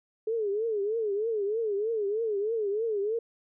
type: tone with vibrato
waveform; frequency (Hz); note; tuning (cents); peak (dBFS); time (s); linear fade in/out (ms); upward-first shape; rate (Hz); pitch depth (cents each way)
sine; 427.4; G#4; +50; -26; 0.27-3.19; 5; triangle; 3.2; 160
effects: none